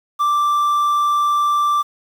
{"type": "tone with quantisation", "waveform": "triangle", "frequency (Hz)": 1174.7, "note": "D6", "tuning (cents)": 0, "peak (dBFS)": -12, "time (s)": [0.19, 1.83], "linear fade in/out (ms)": 20, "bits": 7, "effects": []}